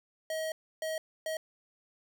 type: tone bursts at uneven times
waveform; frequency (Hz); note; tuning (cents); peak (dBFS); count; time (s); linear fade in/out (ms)
square; 635; D#5; +35; -33; 3; 0.3-0.52 / 0.82-0.98 / 1.26-1.37; 2
effects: none